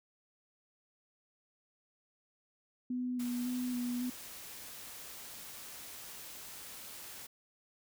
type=tone with vibrato; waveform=sine; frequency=246.9 Hz; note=B3; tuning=in tune; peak=-33 dBFS; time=2.9-4.1 s; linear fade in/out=5 ms; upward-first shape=square; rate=1.8 Hz; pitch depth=19 cents each way
type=noise; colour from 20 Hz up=white; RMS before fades=-48 dBFS; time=3.19-7.27 s; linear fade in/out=10 ms
effects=none